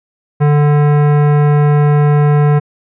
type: tone with hard clipping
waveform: sine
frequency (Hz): 147.2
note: D3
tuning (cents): +4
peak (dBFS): -9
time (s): 0.4-2.6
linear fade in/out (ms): 20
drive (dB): 17
effects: resampled to 8000 Hz